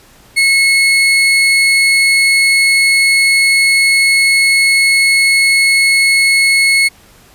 35% pulse tone, 2184 Hz, C#7, 26 cents flat, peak -6 dBFS, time 0.36-6.89 s, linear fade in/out 20 ms, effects pink hiss -44 dBFS RMS until 7.34 s + resampled to 32000 Hz

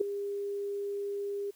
sine tone with ADSR envelope, 403.3 Hz, G4, 49 cents sharp, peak -20 dBFS, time 0-1.51 s, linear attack 12 ms, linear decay 5 ms, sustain -12 dB, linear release 11 ms, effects white hiss -63 dBFS RMS until 1.55 s

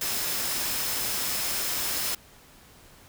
sine tone in noise, 5190 Hz, E8, 28 cents flat, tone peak -38 dBFS, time 0.01-2.15 s, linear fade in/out 5 ms, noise white, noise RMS -29 dBFS, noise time 0.01-2.15 s, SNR -12 dB, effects pink hiss -53 dBFS RMS until 3.08 s

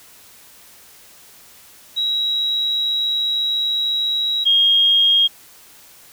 sine tone pair in turn, 3862 / 3248 Hz, B7 / G#7, -39 / -39 cents, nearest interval minor third, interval 300 cents, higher first, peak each -17 / -11 dBFS, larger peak second, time 1.96-4.45 / 4.45-5.28 s, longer first, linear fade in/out 20 ms, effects white hiss -46 dBFS RMS until 6.12 s

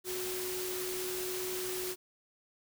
sine tone in noise, 367.9 Hz, F#4, 10 cents flat, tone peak -37 dBFS, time 0.04-1.96 s, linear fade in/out 50 ms, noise white, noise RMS -39 dBFS, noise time 0.04-1.96 s, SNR -1 dB, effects none

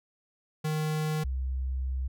square / sine tone pair in turn, 154.7 / 65.04 Hz, D#3 / C2, -10 / -10 cents, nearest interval octave + minor third, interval 1500 cents, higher first, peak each -28 dBFS, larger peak neither, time 0.64-1.24 / 1.24-2.08 s, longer second, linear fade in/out 10 ms, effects none

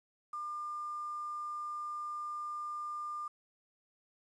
sine tone with quantisation, 1200 Hz, D6, 37 cents sharp, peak -37 dBFS, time 0.33-3.28 s, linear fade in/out 5 ms, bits 10, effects resampled to 24000 Hz

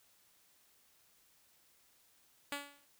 5% pulse tone with exponential decay, 285.3 Hz, C#4, 50 cents sharp, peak -24 dBFS, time 2.52-2.86 s, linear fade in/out 2 ms, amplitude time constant 72 ms, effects white hiss -69 dBFS RMS until 2.99 s

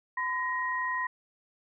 sine tone pair together, 1015 / 1884.2 Hz, B5 / A#6, +47 / +18 cents, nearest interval major seventh, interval 1071 cents, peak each -31 / -31 dBFS, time 0.17-1.07 s, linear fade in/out 5 ms, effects none

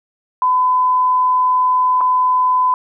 sine tone with dropouts, 1009 Hz, B5, 37 cents sharp, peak -11 dBFS, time 0.42-2.74 s, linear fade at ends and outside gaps 1 ms, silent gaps 2.008-2.012 s, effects none

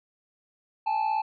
triangle tone pair together, 815 / 873.8 Hz, G#5 / A5, -33 / -12 cents, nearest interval minor second, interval 121 cents, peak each -28 / -23 dBFS, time 0.86-1.22 s, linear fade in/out 10 ms, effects resampled to 11025 Hz

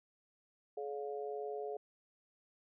harmonic tone, 141.8 Hz, C#3, 40 cents sharp, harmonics 3 / 4 / 5, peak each -40 / -47 / -45 dBFS, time 0.77-1.77 s, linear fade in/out 5 ms, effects none

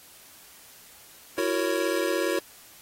square chord, F# dominant seventh, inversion third, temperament just, 333 / 370 / 462.5 / 555 Hz, E4 / F#4 / A#4 / C#5, +18 / 0 / -14 / +2 cents, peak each -30 / -30 / -32 / -30 dBFS, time 1.38-2.39 s, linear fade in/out 2 ms, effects white hiss -51 dBFS RMS until 2.81 s + AAC 48 kbps

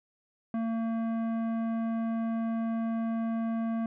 triangle tone with tanh clipping, 227 Hz, A#3, 46 cents flat, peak -30 dBFS, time 0.54-3.86 s, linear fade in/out 2 ms, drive 17 dB, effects none

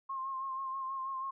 sine tone with vibrato, 1066 Hz, C6, 32 cents sharp, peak -35 dBFS, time 0.09-1.31 s, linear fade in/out 10 ms, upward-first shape sine, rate 6.2 Hz, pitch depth 33 cents each way, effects none

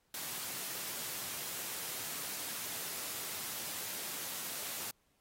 white high-pass noise, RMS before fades -41 dBFS, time 0.14-4.91 s, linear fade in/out 2 ms, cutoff 100 Hz, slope 24 dB/octave, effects pink hiss -75 dBFS RMS until 5.2 s + AAC 48 kbps

